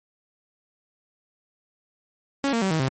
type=tone with pitch steps; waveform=sawtooth; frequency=277.3 / 230.5 / 191.6 / 159.27 / 132.39 Hz; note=C#4 / A#3 / G3 / D#3 / C3; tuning=+1 / -19 / -39 / +41 / +21 cents; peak=-17 dBFS; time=2.44-2.885 s; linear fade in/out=0 ms; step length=89 ms; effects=low-pass 10000 Hz 12 dB/octave + MP3 32 kbps